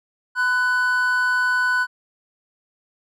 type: tone pair together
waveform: triangle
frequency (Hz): 1011 / 1490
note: B5 / F#6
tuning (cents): +40 / +12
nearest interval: perfect fifth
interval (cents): 672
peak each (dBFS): -23 / -16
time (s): 0.35-1.87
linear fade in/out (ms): 50
effects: none